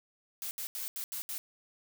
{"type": "noise bursts at uneven times", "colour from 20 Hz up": "blue", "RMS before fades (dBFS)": -38, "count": 6, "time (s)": [[0.42, 0.51], [0.58, 0.67], [0.75, 0.88], [0.96, 1.04], [1.12, 1.22], [1.29, 1.38]], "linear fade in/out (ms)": 0, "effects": []}